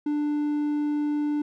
triangle tone, 295.7 Hz, D4, 12 cents sharp, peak -21 dBFS, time 0.06-1.42 s, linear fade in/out 5 ms, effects none

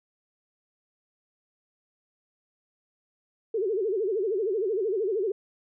sine tone with vibrato, 410 Hz, G#4, 22 cents flat, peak -24 dBFS, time 3.54-5.32 s, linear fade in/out 5 ms, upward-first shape sine, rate 13 Hz, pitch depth 200 cents each way, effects none

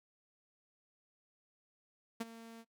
sawtooth tone with ADSR envelope, 228.2 Hz, A#3, 37 cents flat, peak -30 dBFS, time 2.2-2.65 s, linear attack 10 ms, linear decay 28 ms, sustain -16 dB, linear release 51 ms, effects noise-tail reverb RT60 0.1 s tail -23 dB re dry

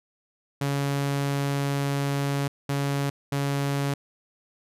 sawtooth tone bursts at uneven times, 140.5 Hz, C#3, 24 cents sharp, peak -20 dBFS, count 3, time 0.61-2.48 / 2.69-3.1 / 3.32-3.94 s, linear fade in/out 5 ms, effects resampled to 32000 Hz

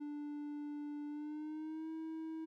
triangle tone with pitch glide, 293.7 to 320.3 Hz, D4 to E4, 0 to -50 cents, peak -39 dBFS, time 0-2.46 s, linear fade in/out 20 ms, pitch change +150 cents, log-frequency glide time 1.07-1.9 s, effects none

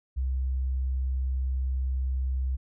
sine tone, 65 Hz, C2, 11 cents flat, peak -25 dBFS, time 0.16-2.57 s, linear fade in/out 20 ms, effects none

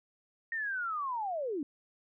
sine linear sweep, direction down, 1864.7 to 266.2 Hz, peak -32 dBFS, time 0.52-1.63 s, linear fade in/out 2 ms, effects none

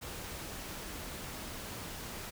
pink noise, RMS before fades -43 dBFS, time 0.01-2.31 s, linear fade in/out 20 ms, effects none

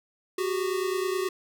square tone pair together, 370 / 399.4 Hz, F#4 / G4, 0 / +32 cents, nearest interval minor second, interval 132 cents, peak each -28 / -32 dBFS, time 0.38-1.29 s, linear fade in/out 5 ms, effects none

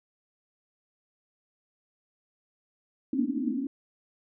white band-pass noise, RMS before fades -29 dBFS, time 3.13-3.67 s, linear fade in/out 2 ms, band 230 to 300 Hz, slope 96 dB/octave, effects none

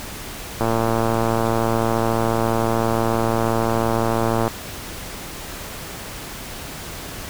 click train, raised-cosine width 1 ms, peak -6 dBFS, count 442, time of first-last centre 0.61-4.478 s, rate 114 Hz, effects pink hiss -33 dBFS RMS until 7.29 s

